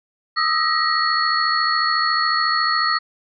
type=tone cluster; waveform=sine; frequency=1232 / 1306 / 1898 / 4373 Hz; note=D#6 / E6 / A#6 / C#8; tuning=-17 / -17 / +31 / -24 cents; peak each=-22 dBFS; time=0.36-2.99 s; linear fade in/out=20 ms; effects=none